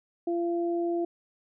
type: tone pair together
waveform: sine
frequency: 342.5 / 685 Hz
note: F4 / F5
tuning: -34 / -34 cents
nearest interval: octave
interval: 1200 cents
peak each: -26 / -34 dBFS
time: 0.27-1.05 s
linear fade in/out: 5 ms
effects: none